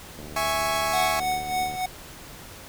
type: click train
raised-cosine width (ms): 2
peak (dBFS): -28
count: 118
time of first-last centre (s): 0.19-1.752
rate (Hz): 74.9
type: chord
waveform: sawtooth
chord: C# minor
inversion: first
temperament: equal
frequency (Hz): 659.3 / 830.6 / 1108.7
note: E5 / G#5 / C#6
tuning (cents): 0 / 0 / 0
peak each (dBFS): -24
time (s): 0.36-1.2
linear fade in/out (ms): 5
type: tone with tremolo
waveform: square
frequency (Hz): 740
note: F#5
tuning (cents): 0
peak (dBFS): -23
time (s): 0.93-1.86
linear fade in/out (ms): 5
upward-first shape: sine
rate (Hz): 3.4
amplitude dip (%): 65
effects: pink hiss -43 dBFS RMS until 2.68 s